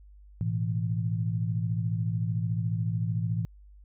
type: chord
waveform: sine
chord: A suspended second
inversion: none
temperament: just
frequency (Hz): 110 / 123.75 / 165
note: A2 / B2 / E3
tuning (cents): 0 / +4 / +2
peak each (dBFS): -28 / -34 / -31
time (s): 0.41-3.45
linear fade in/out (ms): 0
effects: added 50 Hz sine -49 dBFS peak until 3.84 s